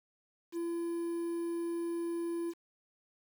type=tone with quantisation; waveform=triangle; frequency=339 Hz; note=E4; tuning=49 cents sharp; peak=-31 dBFS; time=0.52-2.54 s; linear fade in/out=50 ms; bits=9; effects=none